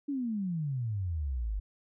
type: exponential sweep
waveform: sine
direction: down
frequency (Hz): 293.7 to 47.42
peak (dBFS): -30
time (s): 0.08-1.6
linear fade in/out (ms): 10
effects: none